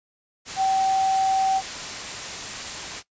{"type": "tone in noise", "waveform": "sine", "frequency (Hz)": 768, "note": "G5", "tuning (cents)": -36, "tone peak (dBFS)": -18, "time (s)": [0.56, 1.62], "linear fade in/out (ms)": 50, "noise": "white", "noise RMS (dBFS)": -32, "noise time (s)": [0.45, 3.03], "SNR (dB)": 11, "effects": ["noise-tail reverb RT60 0.1 s tail -17 dB re dry", "resampled to 16000 Hz"]}